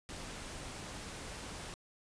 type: noise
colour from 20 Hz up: pink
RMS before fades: -45 dBFS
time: 0.09-1.74 s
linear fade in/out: 0 ms
effects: resampled to 22050 Hz